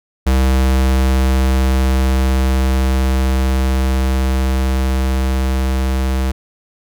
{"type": "tone with level ramp", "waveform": "square", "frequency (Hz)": 65.41, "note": "C2", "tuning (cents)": 0, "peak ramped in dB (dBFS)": [-11, -15], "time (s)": [0.26, 6.32], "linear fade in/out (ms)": 10, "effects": []}